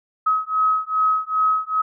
sine beating tone pair, 1274 / 1276.5 Hz, D#6 / D#6, +41 / +44 cents, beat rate 2.5 Hz, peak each -20 dBFS, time 0.26-1.82 s, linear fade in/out 10 ms, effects none

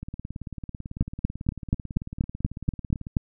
two click trains, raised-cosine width 5 ms, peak -22 / -9 dBFS, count 56 / 10, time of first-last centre 0.03-3.069 / 1.01-3.168 s, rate 18.1 / 4.17 Hz, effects none

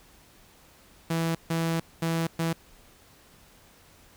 sawtooth tone bursts at uneven times, 164.81 Hz, E3, in tune, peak -21 dBFS, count 4, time 1.1-1.35 / 1.5-1.8 / 2.02-2.27 / 2.39-2.53 s, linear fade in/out 5 ms, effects pink hiss -56 dBFS RMS until 4.16 s

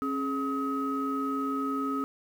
sine tone cluster, 272.1 / 421.1 / 1270 Hz, C#4 / G#4 / D#6, -32 / +24 / +35 cents, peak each -29 / -37 / -31 dBFS, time 0.02-2.04 s, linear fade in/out 0 ms, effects tanh soft clip ceiling -20 dBFS + 9-bit

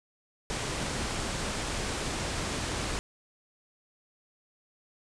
pink low-pass noise, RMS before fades -33 dBFS, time 0.5-2.99 s, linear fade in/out 0 ms, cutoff 9400 Hz, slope 48 dB/octave, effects none

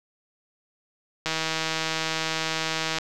click train, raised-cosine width 0.2 ms, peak -9 dBFS, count 277, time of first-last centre 1.26-2.985 s, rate 160 Hz, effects none

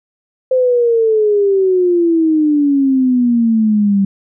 sine exponential sweep, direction down, 520 to 194.5 Hz, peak -9 dBFS, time 0.51-4.05 s, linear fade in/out 5 ms, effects none

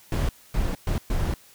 brown noise bursts at uneven times, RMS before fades -24 dBFS, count 4, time 0.12-0.29 / 0.54-0.75 / 0.87-0.98 / 1.1-1.34 s, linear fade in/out 2 ms, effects white hiss -53 dBFS RMS until 1.54 s

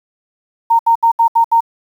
sine tone bursts, 921 Hz, A#5, 21 cents flat, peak -7 dBFS, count 6, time 0.7-1.607 s, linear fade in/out 10 ms, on 92 ms, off 71 ms, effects 7-bit

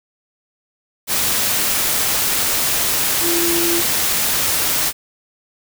sine tone in noise, 340.5 Hz, F4, 44 cents flat, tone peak -19 dBFS, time 3.21-3.83 s, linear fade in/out 50 ms, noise white, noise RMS -18 dBFS, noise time 1.07-4.93 s, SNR -4 dB, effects none

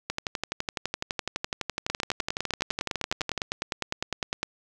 two click trains, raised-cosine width 0.2 ms, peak -11 / -10 dBFS, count 40 / 26, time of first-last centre 0.1-3.377 / 1.9-4.43 s, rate 11.9 / 9.88 Hz, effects none

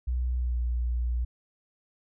sine tone with pitch glide, 61.9 to 60.07 Hz, B1 to B1, +5 to -47 cents, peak -25 dBFS, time 0.07-1.25 s, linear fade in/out 10 ms, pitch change -52 cents, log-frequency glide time 0.38-0.58 s, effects none

